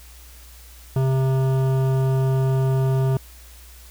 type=tone with hard clipping; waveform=sine; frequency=132.5 Hz; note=C3; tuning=22 cents sharp; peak=-19 dBFS; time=0.96-3.17 s; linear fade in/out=2 ms; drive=14 dB; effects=added 60 Hz sine -43 dBFS peak until 3.9 s + white hiss -48 dBFS RMS until 3.9 s